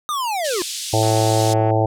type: linear sweep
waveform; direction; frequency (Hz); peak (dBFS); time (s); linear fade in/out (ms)
square; down; 1244.5 to 329.6; -21; 0.09-0.62; 0
type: band-pass noise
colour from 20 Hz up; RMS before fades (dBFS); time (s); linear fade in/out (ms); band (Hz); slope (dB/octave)
pink; -28; 0.44-1.54; 10; 3300 to 10000; 24
type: harmonic tone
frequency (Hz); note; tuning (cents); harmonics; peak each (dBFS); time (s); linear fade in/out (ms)
110; A2; 0; 1 / 3 / 4 / 5 / 6 / 7 / 8; -18 / -23 / -24 / -23 / -23 / -22 / -27; 0.93-1.86; 5
type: click train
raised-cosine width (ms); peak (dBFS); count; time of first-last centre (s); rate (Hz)
0.5; -21; 126; 1.03-1.706; 185
effects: none